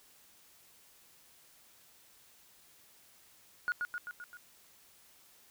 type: tone with echo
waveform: sine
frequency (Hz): 1445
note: F#6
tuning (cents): -41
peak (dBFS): -27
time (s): 3.68-3.72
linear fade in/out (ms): 0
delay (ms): 130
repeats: 5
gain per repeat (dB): -4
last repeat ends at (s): 4.37
effects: tanh soft clip ceiling -26 dBFS + white hiss -62 dBFS RMS until 5.5 s